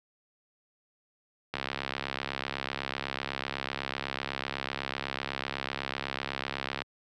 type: click train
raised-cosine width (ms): 0.3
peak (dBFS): -15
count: 360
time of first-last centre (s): 1.54-6.819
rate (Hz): 68
effects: high-pass 100 Hz 12 dB/octave